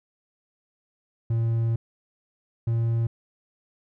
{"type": "tone pair in turn", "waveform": "triangle", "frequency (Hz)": [114.7, 115.32], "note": ["A#2", "A#2"], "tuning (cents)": [-28, -18], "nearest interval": "unison", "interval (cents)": 10, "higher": "second", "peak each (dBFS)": -19, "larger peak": "neither", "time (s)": [[1.3, 1.76], [2.67, 3.07]], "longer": "first", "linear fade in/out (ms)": 5, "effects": []}